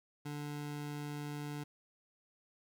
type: tone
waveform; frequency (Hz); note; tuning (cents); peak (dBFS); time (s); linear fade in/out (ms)
25% pulse; 146.83; D3; 0; -36; 0.25-1.64; 10
effects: none